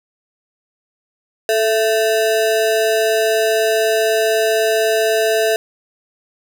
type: ring-modulated tone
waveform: square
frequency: 552 Hz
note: C#5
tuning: 7 cents flat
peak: -11 dBFS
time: 1.49-5.56 s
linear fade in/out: 0 ms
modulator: 114 Hz
effects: none